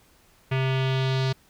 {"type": "tone with low-pass filter sweep", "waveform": "square", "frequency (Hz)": 132.1, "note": "C3", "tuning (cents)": 17, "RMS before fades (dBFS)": -24, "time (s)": [0.51, 1.33], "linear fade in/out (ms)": 10, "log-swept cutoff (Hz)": [2600, 4400], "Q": 2.7, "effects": ["pink hiss -59 dBFS RMS until 1.49 s"]}